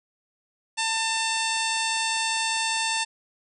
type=harmonic tone with a mistuned harmonic; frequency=895 Hz; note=A5; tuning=29 cents sharp; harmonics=1 / 2 / 3 / 4 / 5 / 6 / 7 / 8 / 9 / 10; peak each=-29 / -32 / -30 / -32 / -33 / -36 / -38 / -37 / -36 / -36 dBFS; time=0.77-3.05 s; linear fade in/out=20 ms; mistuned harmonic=8; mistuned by=+46 cents; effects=none